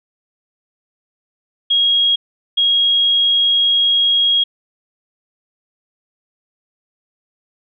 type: tone bursts at uneven times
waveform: sine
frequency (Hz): 3285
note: G#7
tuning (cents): -20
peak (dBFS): -11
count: 2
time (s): 1.7-2.16 / 2.57-4.44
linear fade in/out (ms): 10
effects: none